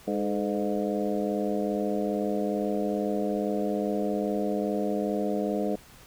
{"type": "harmonic tone with a mistuned harmonic", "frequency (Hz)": 102.4, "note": "G#2", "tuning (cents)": -24, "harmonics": [2, 3, 4, 5, 6, 7], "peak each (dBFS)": [-30, -32, -32, -33, -34, -37], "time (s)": [0.07, 5.76], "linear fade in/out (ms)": 10, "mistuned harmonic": 4, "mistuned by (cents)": 72, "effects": ["pink hiss -52 dBFS RMS until 6.06 s"]}